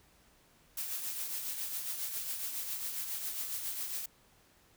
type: noise with tremolo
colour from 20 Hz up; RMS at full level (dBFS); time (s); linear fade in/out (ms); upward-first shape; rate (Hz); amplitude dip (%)
blue; -36; 0.77-4.06; 5; triangle; 7.3; 50
effects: pink hiss -65 dBFS RMS until 4.76 s